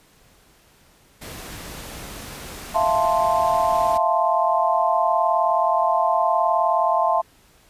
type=noise; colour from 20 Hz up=pink; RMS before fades=-36 dBFS; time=1.21-3.98 s; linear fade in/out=10 ms
type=chord; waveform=sine; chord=F major seventh; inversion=third; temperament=equal; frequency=659.3 / 698.5 / 880 / 1046.5 Hz; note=E5 / F5 / A5 / C6; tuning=0 / 0 / 0 / 0 cents; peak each=-22 dBFS; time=2.74-7.22 s; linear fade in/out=20 ms
effects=pink hiss -55 dBFS RMS until 7.69 s + resampled to 32000 Hz